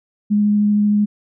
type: tone with vibrato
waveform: sine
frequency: 207.7 Hz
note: G#3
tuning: in tune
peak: -12 dBFS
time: 0.3-1.06 s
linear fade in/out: 20 ms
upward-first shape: triangle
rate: 13 Hz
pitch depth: 10 cents each way
effects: none